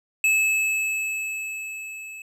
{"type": "tone with level ramp", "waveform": "square", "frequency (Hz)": 2600, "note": "E7", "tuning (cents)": -24, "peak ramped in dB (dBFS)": [-17, -37], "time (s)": [0.24, 2.22], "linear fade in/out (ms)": 2, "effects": ["low-pass 12000 Hz 12 dB/octave"]}